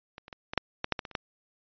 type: clicks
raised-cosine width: 0.3 ms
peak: -26 / -30 / -25 / -18 / -7 / -13 / -9 / -16 / -24 / -30 / -13 dBFS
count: 11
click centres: 0.181 / 0.281 / 0.328 / 0.535 / 0.577 / 0.844 / 0.923 / 0.992 / 1.052 / 1.113 / 1.152 s
effects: resampled to 11025 Hz